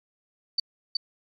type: tone with echo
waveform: sine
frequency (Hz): 4575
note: D8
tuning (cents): -46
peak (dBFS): -20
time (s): 0.58-0.6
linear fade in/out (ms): 5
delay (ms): 370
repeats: 1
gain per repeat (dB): -2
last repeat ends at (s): 0.97
effects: MP3 96 kbps